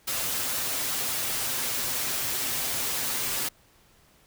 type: noise with comb filter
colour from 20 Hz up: white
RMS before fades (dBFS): -29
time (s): 0.07-3.49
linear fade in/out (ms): 10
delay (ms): 7.7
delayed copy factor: +0.6
effects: pink hiss -60 dBFS RMS until 4.26 s